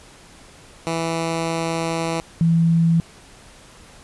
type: tone pair in turn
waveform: 10% pulse / sine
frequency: 164.81 / 166.05 Hz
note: E3 / E3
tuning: 0 / +13 cents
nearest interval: unison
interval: 13 cents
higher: second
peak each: -13 dBFS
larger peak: neither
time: 0.87-2.2 / 2.41-3 s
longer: first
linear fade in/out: 0 ms
effects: pink hiss -46 dBFS RMS until 4.03 s + resampled to 24000 Hz